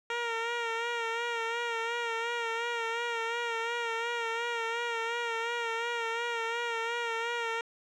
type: tone with vibrato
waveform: 10% pulse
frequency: 465 Hz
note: A#4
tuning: 4 cents flat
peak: -22 dBFS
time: 0.1-7.61 s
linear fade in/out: 2 ms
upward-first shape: sine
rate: 2.8 Hz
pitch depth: 42 cents each way
effects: low-pass 4000 Hz 12 dB/octave